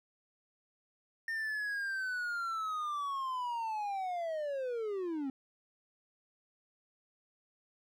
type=linear sweep; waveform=triangle; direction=down; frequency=1823 to 259.3 Hz; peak=-32 dBFS; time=1.28-5.3 s; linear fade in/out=2 ms; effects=none